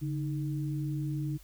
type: tone pair together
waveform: sine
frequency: 143.55 / 311.1 Hz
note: D3 / D#4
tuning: -39 / 0 cents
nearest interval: octave + minor second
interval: 1339 cents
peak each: -31 / -37 dBFS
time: 0.01-1.38 s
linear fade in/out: 20 ms
effects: added 50 Hz sine -52 dBFS peak until 1.43 s + white hiss -60 dBFS RMS until 1.43 s